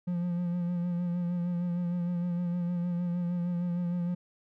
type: tone with vibrato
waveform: triangle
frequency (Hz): 175.1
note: F3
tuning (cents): +5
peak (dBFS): -26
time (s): 0.07-4.15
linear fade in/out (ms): 10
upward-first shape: sine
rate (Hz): 6.5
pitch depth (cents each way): 31
effects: none